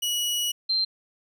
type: tone pair in turn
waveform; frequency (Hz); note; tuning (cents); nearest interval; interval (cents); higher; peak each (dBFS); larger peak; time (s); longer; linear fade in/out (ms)
sawtooth / sine; 2920 / 4145; F#7 / C8; -24 / -17; tritone; 607; second; -21; neither; 0.02-0.52 / 0.69-0.85; first; 10
effects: none